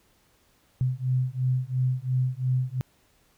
sine beating tone pair, 126.7 / 129.6 Hz, B2 / C3, +45 / -16 cents, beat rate 2.9 Hz, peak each -26 dBFS, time 0.81-2.81 s, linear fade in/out 0 ms, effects pink hiss -64 dBFS RMS until 3.37 s

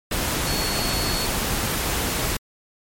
sine tone in noise, 4383 Hz, C#8, 20 cents flat, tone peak -28 dBFS, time 0.47-1.26 s, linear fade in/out 5 ms, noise pink, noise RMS -24 dBFS, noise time 0.11-2.37 s, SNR -7 dB, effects MP3 64 kbps

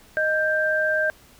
sine tone pair together, 620.4 / 1577 Hz, D#5 / G6, -5 / +10 cents, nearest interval octave + major third, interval 1615 cents, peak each -23 / -21 dBFS, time 0.17-1.1 s, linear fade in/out 0 ms, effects pink hiss -52 dBFS RMS until 1.39 s

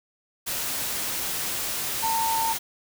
sine tone in noise, 904 Hz, A5, 47 cents sharp, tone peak -23 dBFS, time 2.02-2.54 s, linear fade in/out 20 ms, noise white, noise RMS -29 dBFS, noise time 0.46-2.59 s, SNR +3 dB, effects none

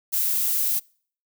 violet noise, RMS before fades -23 dBFS, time 0.12-0.8 s, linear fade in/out 20 ms, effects noise-tail reverb RT60 0.5 s tail -26 dB re dry

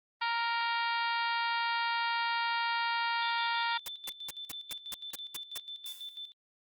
harmonic tone, 466 Hz, A#4, 1 cent flat, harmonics 2 / 3 / 4 / 5 / 6 / 7 / 8 / 9 / 10, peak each -32 / -36 / -38 / -40 / -42 / -43 / -44 / -45 / -46 dBFS, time 0.21-3.78 s, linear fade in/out 10 ms
sine tone with tremolo, 3530 Hz, A7, 5 cents sharp, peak -39 dBFS, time 3.22-6.32 s, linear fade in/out 0 ms, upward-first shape square, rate 6.1 Hz, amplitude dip 70%
white noise bursts, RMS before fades -39 dBFS, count 9, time 3.86-5.578 s, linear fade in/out 2 ms, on 22 ms, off 190 ms
blue noise with exponential decay, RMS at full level -43 dBFS, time 5.86-6.29 s, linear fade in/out 0 ms, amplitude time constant 92 ms
effects Opus 32 kbps

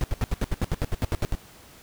brown noise bursts, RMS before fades -23 dBFS, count 14, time 0.01-1.351 s, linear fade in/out 0 ms, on 28 ms, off 73 ms, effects pink hiss -50 dBFS RMS until 1.82 s

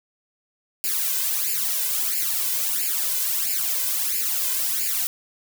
blue noise with flanger, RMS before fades -24 dBFS, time 0.84-5.07 s, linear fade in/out 0 ms, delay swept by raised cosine 0.41 to 2.01 ms, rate 1.5 Hz, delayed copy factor +0.85, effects none

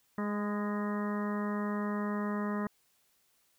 harmonic tone with a mistuned harmonic, 207.3 Hz, G#3, 3 cents flat, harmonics 1 / 2 / 3 / 4 / 5 / 6 / 7 / 8 / 9, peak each -32 / -40 / -43 / -49 / -42 / -43 / -52 / -50 / -46 dBFS, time 0.18-2.67 s, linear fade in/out 2 ms, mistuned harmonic 5, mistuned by -22 cents, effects white hiss -71 dBFS RMS until 3.58 s

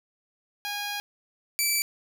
10% pulse tone pair in turn, 820 / 2319 Hz, G#5 / D7, -22 / -22 cents, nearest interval octave + tritone, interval 1800 cents, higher second, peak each -22 / -14 dBFS, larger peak second, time 0.65-1 / 1.59-1.82 s, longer first, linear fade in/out 0 ms, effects none

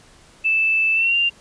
sine tone with pitch glide, 2637 to 2786 Hz, E7 to F7, 0 to -5 cents, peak -15 dBFS, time 0.44-1.3 s, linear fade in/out 20 ms, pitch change +95 cents, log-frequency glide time 0.94-1.16 s, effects pink hiss -50 dBFS RMS until 1.4 s + resampled to 22050 Hz

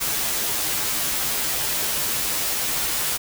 white noise with comb filter, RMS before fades -24 dBFS, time 0-3.18 s, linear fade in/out 20 ms, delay 11 ms, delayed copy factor -0.75, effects none

